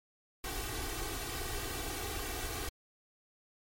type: noise with comb filter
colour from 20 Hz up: pink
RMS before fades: -38 dBFS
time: 0.44-2.69 s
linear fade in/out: 2 ms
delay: 2.6 ms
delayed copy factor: +0.9
effects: MP3 64 kbps